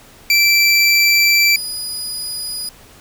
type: tone pair in turn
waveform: 25% pulse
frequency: 2337 / 4938 Hz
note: D7 / D#8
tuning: -9 / -14 cents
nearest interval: octave + minor second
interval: 1295 cents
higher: second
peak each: -6 / -18 dBFS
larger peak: first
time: 0.3-1.56 / 1.56-2.69 s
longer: first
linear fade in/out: 2 ms
effects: pink hiss -44 dBFS RMS until 3 s